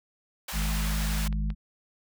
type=high-pass noise; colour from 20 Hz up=pink; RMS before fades=-36 dBFS; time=0.48-1.28 s; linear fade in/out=5 ms; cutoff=880 Hz; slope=12 dB/octave
type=harmonic tone; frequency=52 Hz; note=G#1; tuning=3 cents sharp; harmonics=1 / 3 / 4; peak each=-26 / -34 / -36 dBFS; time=0.52-1.55 s; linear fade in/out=50 ms
type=click train; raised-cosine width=0.3 ms; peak=-27 dBFS; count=5; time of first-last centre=0.8-1.503 s; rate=5.69 Hz
effects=none

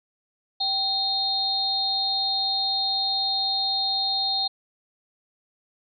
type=tone cluster; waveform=sine; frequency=779 / 3702 / 4200 Hz; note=G5 / A#7 / C8; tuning=-11 / -13 / +6 cents; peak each=-30 / -28 / -24 dBFS; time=0.6-4.48 s; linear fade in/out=10 ms; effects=none

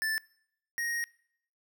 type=tone pair in turn; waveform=square; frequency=1760 / 1872.2 Hz; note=A6 / A#6; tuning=0 / +7 cents; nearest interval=minor second; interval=107 cents; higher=second; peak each=-29 / -31 dBFS; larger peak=first; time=0.02-0.18 / 0.78-1.04 s; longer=second; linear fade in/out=0 ms; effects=noise-tail reverb RT60 0.7 s tail -24 dB re dry

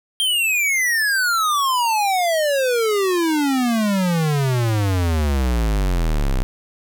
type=exponential sweep; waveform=square; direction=down; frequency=3208 to 30.74 Hz; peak=-17 dBFS; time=0.2-6.43 s; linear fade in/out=0 ms; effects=none

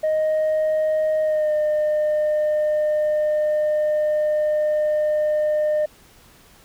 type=tone with pitch glide; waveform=sine; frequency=622.3 to 606.7 Hz; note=D#5 to D#5; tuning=0 to -44 cents; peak=-15 dBFS; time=0.03-5.86 s; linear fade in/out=10 ms; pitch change=-44 cents; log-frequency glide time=1.22-1.54 s; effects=tanh soft clip ceiling -16 dBFS + pink hiss -51 dBFS RMS until 6.64 s

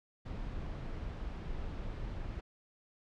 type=noise; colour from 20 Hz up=brown; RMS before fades=-40 dBFS; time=0.25-2.41 s; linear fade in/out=10 ms; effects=low-pass 4000 Hz 12 dB/octave

